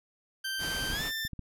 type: tone with pitch glide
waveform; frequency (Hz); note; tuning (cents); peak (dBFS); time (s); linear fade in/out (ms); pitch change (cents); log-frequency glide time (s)
20% pulse; 1562 to 1783.9; G6 to A6; -7 to +23; -27; 0.44-1.28; 10; +230; 0.91-1.03
type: low-pass noise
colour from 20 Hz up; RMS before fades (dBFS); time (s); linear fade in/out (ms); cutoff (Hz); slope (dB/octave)
pink; -38; 0.58-1.12; 50; 9800; 24
type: clicks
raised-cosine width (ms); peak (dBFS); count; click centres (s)
5; -27; 6; 0.901 / 0.934 / 1.007 / 1.251 / 1.333 / 1.393
effects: none